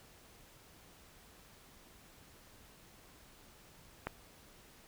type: click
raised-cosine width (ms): 0.5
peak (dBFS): -21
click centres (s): 4.07
effects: pink hiss -60 dBFS RMS until 4.87 s